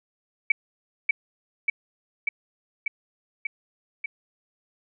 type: tone with echo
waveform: sine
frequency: 2286 Hz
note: D7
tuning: 47 cents flat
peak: -14 dBFS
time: 0.5-0.52 s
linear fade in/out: 5 ms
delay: 590 ms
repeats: 6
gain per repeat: -2 dB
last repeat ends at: 4.06 s
effects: none